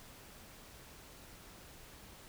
silence, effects pink hiss -55 dBFS RMS until 2.28 s

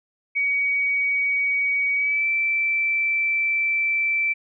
sine tone with pitch glide, 2257 to 2331 Hz, C#7 to D7, +31 to -14 cents, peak -19 dBFS, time 0.35-4.34 s, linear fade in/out 20 ms, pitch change +55 cents, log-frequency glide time 1.95-2.27 s, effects none

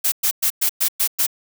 blue noise bursts, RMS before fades -18 dBFS, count 7, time 0.04-1.267 s, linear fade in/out 10 ms, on 81 ms, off 110 ms, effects none

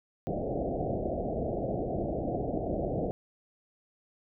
white low-pass noise, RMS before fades -32 dBFS, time 0.27-3.11 s, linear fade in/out 0 ms, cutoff 730 Hz, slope 96 dB/octave, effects none

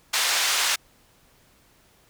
white band-pass noise, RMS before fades -23 dBFS, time 0.13-0.76 s, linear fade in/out 10 ms, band 860 to 6000 Hz, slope 12 dB/octave, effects pink hiss -59 dBFS RMS until 2.09 s

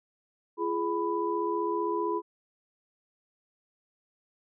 sine tone cluster, 342.5 / 417.9 / 993 Hz, F4 / G#4 / B5, -34 / +11 / +9 cents, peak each -31 dBFS, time 0.57-2.22 s, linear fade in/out 50 ms, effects none

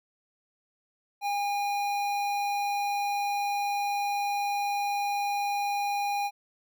square tone with notch filter, 812 Hz, G#5, 39 cents flat, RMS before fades -29 dBFS, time 1.21-6.31 s, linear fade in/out 50 ms, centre 8400 Hz, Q 1.1, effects none

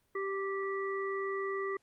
harmonic tone, 390.9 Hz, G4, 5 cents flat, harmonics 1 / 3 / 5, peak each -34 / -39 / -41 dBFS, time 0.15-1.77 s, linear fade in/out 5 ms, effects pink hiss -74 dBFS RMS until 1.82 s + Opus 32 kbps

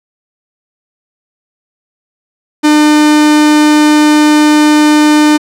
45% pulse tone, 301.3 Hz, D4, 44 cents sharp, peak -4 dBFS, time 2.63-5.38 s, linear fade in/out 20 ms, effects low-pass 10000 Hz 12 dB/octave

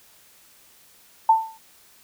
sine tone with exponential decay, 891 Hz, A5, 22 cents sharp, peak -9 dBFS, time 1.29-1.58 s, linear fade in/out 5 ms, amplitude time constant 61 ms, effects white hiss -54 dBFS RMS until 2.03 s

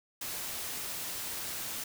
white noise, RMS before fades -38 dBFS, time 0.21-1.84 s, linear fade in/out 5 ms, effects none

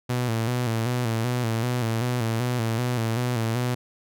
sawtooth tone with vibrato, 118.3 Hz, A#2, 26 cents sharp, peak -19 dBFS, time 0.09-3.75 s, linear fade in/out 10 ms, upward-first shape square, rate 2.6 Hz, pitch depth 75 cents each way, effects none

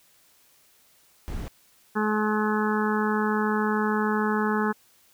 brown noise, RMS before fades -32 dBFS, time 1.28-1.48 s, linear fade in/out 0 ms
harmonic tone, 213.2 Hz, G#3, 46 cents sharp, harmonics 1 / 2 / 4 / 5 / 6 / 7 / 8, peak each -25 / -28 / -31 / -32 / -33 / -33 / -34 dBFS, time 1.95-4.73 s, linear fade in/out 20 ms
effects white hiss -60 dBFS RMS until 5.13 s

